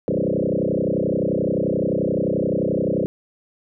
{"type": "tone with frequency modulation", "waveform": "sine", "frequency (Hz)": 350, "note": "F4", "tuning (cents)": 4, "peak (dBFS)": -18, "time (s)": [0.08, 3.06], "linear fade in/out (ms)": 0, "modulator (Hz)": 31.5, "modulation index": 6.7, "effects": []}